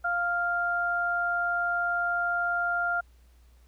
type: tone pair together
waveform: sine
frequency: 698.5 / 1397 Hz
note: F5 / F6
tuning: 0 / 0 cents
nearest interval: octave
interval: 1200 cents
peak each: -30 / -26 dBFS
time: 0.04-3.01 s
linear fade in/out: 10 ms
effects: added 60 Hz sine -54 dBFS peak until 3.67 s + pink hiss -67 dBFS RMS until 3.67 s